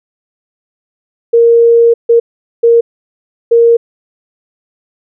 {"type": "tone bursts at uneven times", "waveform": "sine", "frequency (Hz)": 466.2, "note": "A#4", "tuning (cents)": 0, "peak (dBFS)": -3, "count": 4, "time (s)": [[1.33, 1.94], [2.09, 2.2], [2.63, 2.81], [3.51, 3.77]], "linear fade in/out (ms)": 10, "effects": []}